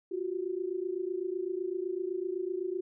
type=tone pair together; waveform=sine; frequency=351.8 / 379.7 Hz; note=F4 / F#4; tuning=+13 / +45 cents; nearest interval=minor second; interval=132 cents; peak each=-34 / -34 dBFS; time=0.11-2.81 s; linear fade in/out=10 ms; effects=none